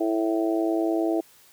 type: harmonic tone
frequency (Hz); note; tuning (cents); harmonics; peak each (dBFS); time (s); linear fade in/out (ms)
110; A2; 0; 3 / 4 / 5 / 6 / 7; -23 / -31 / -35 / -28 / -35; 0-1.21; 10
effects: white hiss -55 dBFS RMS until 1.52 s + high-pass 60 Hz 12 dB/octave